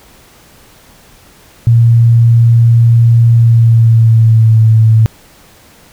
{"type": "tone with pitch glide", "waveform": "sine", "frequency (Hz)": [116.54, 111.15], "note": ["A#2", "A2"], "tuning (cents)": [0, 18], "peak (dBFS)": -3, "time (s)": [1.67, 5.06], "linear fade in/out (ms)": 0, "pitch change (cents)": -82, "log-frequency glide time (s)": [3.32, 4.61], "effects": ["pink hiss -42 dBFS RMS until 5.92 s"]}